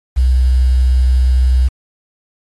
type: tone with quantisation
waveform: sine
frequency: 63.5 Hz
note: B1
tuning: 49 cents sharp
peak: -8 dBFS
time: 0.16-1.69 s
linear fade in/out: 20 ms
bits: 6
effects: AAC 32 kbps